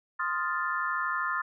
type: chord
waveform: sine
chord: F dominant seventh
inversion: second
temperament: equal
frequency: 1046.5 / 1244.5 / 1396.9 / 1760 Hz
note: C6 / Eb6 / F6 / A6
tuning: 0 / 0 / 0 / 0 cents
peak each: -33 dBFS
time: 0.19-1.42 s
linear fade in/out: 10 ms
effects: none